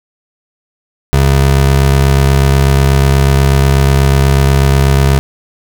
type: tone pair together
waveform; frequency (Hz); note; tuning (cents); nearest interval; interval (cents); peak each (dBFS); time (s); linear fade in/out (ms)
square; 68.2 / 136.4; C#2 / C#3; -28 / -28; octave; 1200; -10; 1.13-5.19; 0
effects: none